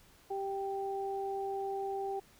sine tone pair together, 391.6 / 784 Hz, G4 / G5, -2 / 0 cents, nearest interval octave, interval 1202 cents, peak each -36 / -37 dBFS, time 0.3-2.2 s, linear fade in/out 10 ms, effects pink hiss -62 dBFS RMS until 2.39 s

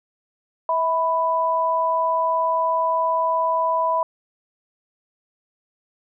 sine tone pair together, 649 / 992 Hz, E5 / B5, -27 / +7 cents, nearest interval perfect fifth, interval 734 cents, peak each -23 / -19 dBFS, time 0.69-4.03 s, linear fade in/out 2 ms, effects none

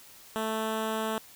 10% pulse tone with notch filter, 220 Hz, A3, in tune, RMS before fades -31 dBFS, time 0.36-1.18 s, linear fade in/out 0 ms, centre 5100 Hz, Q 1.8, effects white hiss -52 dBFS RMS until 1.35 s

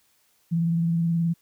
sine tone with vibrato, 167.5 Hz, E3, 28 cents sharp, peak -20 dBFS, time 0.51-1.34 s, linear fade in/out 20 ms, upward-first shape square, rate 19 Hz, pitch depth 24 cents each way, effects white hiss -65 dBFS RMS until 1.41 s

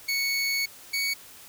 25% pulse tone pair in turn, 2217 / 2234 Hz, C#7 / C#7, 0 / +13 cents, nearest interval unison, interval 13 cents, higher second, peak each -21 dBFS, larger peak neither, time 0.08-0.66 / 0.93-1.14 s, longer first, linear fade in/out 10 ms, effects white hiss -48 dBFS RMS until 1.48 s

